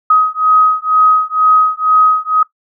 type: beating tone pair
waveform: sine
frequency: 1260 / 1262.1 Hz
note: D#6 / D#6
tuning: +21 / +24 cents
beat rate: 2.1 Hz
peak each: -11 dBFS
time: 0.1-2.43 s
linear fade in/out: 5 ms
effects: noise-tail reverb RT60 0.1 s tail -17 dB re dry